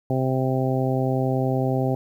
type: harmonic tone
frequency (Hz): 130.81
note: C3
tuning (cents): 0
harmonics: 1 / 2 / 3 / 4 / 5 / 6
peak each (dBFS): -23 / -26 / -28 / -29 / -30 / -31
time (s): 0.1-1.95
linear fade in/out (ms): 2
effects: 9-bit